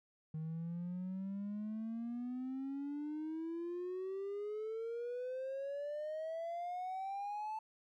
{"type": "exponential sweep", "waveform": "triangle", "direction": "up", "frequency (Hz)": [155.56, 880], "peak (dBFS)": -36, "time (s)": [0.34, 7.59], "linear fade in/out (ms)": 5, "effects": ["tanh soft clip ceiling -34 dBFS"]}